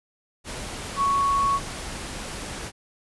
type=tone in noise; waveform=sine; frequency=1111 Hz; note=C#6; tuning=4 cents sharp; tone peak=-19 dBFS; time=0.96-1.6 s; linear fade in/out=50 ms; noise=pink; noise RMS=-34 dBFS; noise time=0.44-2.72 s; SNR=+12 dB; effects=resampled to 24000 Hz